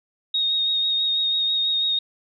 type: tone with vibrato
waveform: sine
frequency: 3733 Hz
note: A#7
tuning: 2 cents sharp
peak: -19 dBFS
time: 0.34-1.99 s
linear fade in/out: 5 ms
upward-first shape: sine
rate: 6.1 Hz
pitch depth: 19 cents each way
effects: none